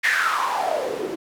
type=noise with band-pass filter sweep; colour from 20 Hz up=white; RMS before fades=-23 dBFS; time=0.03-1.16 s; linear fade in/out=20 ms; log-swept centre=2000 to 320 Hz; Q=7.5; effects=none